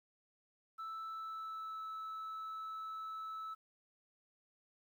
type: tone with pitch glide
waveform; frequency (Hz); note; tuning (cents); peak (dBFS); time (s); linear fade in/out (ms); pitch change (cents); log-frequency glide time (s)
sine; 1318.5 to 1306.4; E6 to E6; 0 to -16; -39; 0.78-3.55; 20; -16; 1.09-1.83
effects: tanh soft clip ceiling -41 dBFS + 12-bit